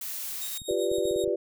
blue noise, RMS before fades -35 dBFS, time 0.01-0.58 s, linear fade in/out 5 ms
20% pulse tone with tremolo, 3741 Hz, A#7, 5 cents sharp, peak -29 dBFS, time 0.41-1.25 s, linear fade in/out 10 ms, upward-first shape triangle, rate 7.8 Hz, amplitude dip 75%
clicks, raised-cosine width 5 ms, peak -33 dBFS, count 9, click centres 0.618 / 0.711 / 0.916 / 0.984 / 1.055 / 1.111 / 1.161 / 1.24 / 1.277 s
sine chord, G dominant seventh, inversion third, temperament equal, 349.2 / 392 / 493.9 / 587.3 Hz, F4 / G4 / B4 / D5, 0 / 0 / 0 / 0 cents, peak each -30 / -28 / -30 / -31 dBFS, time 0.68-1.36 s, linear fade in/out 10 ms
effects none

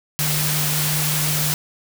sine tone in noise, 150.8 Hz, D3, 46 cents sharp, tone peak -23 dBFS, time 0.19-1.54 s, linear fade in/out 0 ms, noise white, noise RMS -22 dBFS, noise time 0.19-1.54 s, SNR -4 dB, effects none

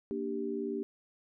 sine chord, G minor, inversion first, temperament equal, 233.1 / 293.7 / 392 Hz, Bb3 / D4 / G4, 0 / 0 / 0 cents, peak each -38 / -38 / -35 dBFS, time 0.11-0.83 s, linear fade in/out 0 ms, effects none

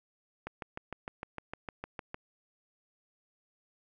click train, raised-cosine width 0.5 ms, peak -23 dBFS, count 12, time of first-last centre 0.47-2.144 s, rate 6.57 Hz, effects none

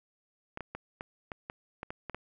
clicks, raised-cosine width 0.5 ms, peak -23 dBFS, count 10, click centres 0.574 / 0.607 / 0.75 / 1.009 / 1.318 / 1.499 / 1.831 / 1.905 / 2.097 / 2.146 s, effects none

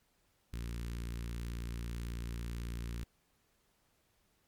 sawtooth tone with notch filter, 58.2 Hz, A#1, 2 cents flat, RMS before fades -40 dBFS, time 0.53-3.04 s, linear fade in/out 5 ms, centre 690 Hz, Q 0.51, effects pink hiss -74 dBFS RMS until 4.47 s + MP3 96 kbps

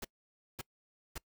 pink noise bursts, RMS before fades -41 dBFS, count 3, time 0.02-1.181 s, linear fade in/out 5 ms, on 27 ms, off 540 ms, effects noise-tail reverb RT60 0.1 s tail -24 dB re dry

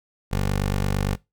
15% pulse tone, 48.81 Hz, G1, 7 cents flat, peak -15 dBFS, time 0.31-1.16 s, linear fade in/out 20 ms, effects noise-tail reverb RT60 0.2 s tail -20 dB re dry

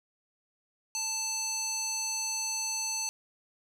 square tone with band-pass filter, 880 Hz, A5, in tune, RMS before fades -33 dBFS, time 0.95-3.09 s, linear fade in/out 0 ms, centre 6200 Hz, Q 2.8, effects none

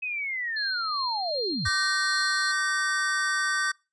sine linear sweep, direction down, 2563 to 59.9 Hz, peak -28 dBFS, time 0.02-1.69 s, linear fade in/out 10 ms
sine tone with tremolo, 4202 Hz, C8, 7 cents sharp, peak -28 dBFS, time 0.56-2.52 s, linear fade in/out 10 ms, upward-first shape sine, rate 2.6 Hz, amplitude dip 30%
square chord, G minor, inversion second, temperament equal with one note detuned, 1174.7 / 1535.7 / 1864.7 Hz, D6 / G6 / Bb6, 0 / -36 / 0 cents, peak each -32 / -27 / -31 dBFS, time 1.65-3.72 s, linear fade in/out 10 ms
effects noise-tail reverb RT60 0.3 s tail -25 dB re dry + resampled to 22050 Hz

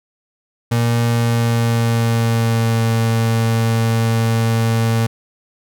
35% pulse tone with pitch glide, 117.5 to 113.89 Hz, A#2 to A#2, +14 to -40 cents, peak -12 dBFS, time 0.71-5.07 s, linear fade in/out 10 ms, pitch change -54 cents, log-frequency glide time 1.08-2.83 s, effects none

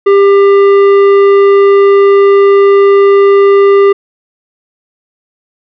triangle tone with tanh clipping, 397.9 Hz, G4, 26 cents sharp, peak -4 dBFS, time 0.06-3.93 s, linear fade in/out 10 ms, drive 15 dB, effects none

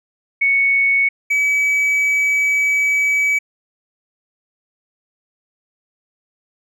sine / triangle tone pair in turn, 2219 / 2284 Hz, C#7 / D7, +1 / -49 cents, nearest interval unison, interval 50 cents, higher second, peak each -12 dBFS, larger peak neither, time 0.41-1.09 / 1.3-3.39 s, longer second, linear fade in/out 10 ms, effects none

